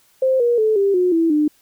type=tone with pitch steps; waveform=sine; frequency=523.3 / 477.1 / 435 / 396.6 / 361.6 / 329.7 / 300.6 Hz; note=C5 / A#4 / A4 / G4 / F#4 / E4 / D4; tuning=0 / +40 / -20 / +20 / -40 / 0 / +40 cents; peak=-13 dBFS; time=0.22-1.48 s; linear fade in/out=5 ms; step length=180 ms; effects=white hiss -57 dBFS RMS until 1.61 s